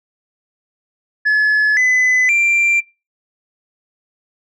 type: tone with pitch steps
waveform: sine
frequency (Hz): 1711 / 2011 / 2364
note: A6 / B6 / D7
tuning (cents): -49 / +31 / +11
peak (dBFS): -8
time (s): 1.25-2.81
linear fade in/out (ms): 20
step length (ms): 520
effects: noise-tail reverb RT60 0.3 s tail -26 dB re dry + tanh soft clip ceiling -10 dBFS